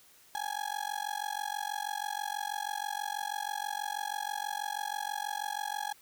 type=tone with amplitude modulation; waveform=35% pulse; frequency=830.6 Hz; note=G#5; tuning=in tune; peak=-28 dBFS; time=0.35-5.93 s; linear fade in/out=0 ms; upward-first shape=sine; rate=46.2 Hz; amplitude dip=100%; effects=white hiss -60 dBFS RMS until 6.01 s